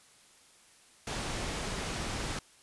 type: low-pass noise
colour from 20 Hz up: pink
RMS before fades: -36 dBFS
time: 1.07-2.39 s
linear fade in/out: 2 ms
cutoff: 8600 Hz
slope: 12 dB/octave
effects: white hiss -60 dBFS RMS until 2.62 s + resampled to 24000 Hz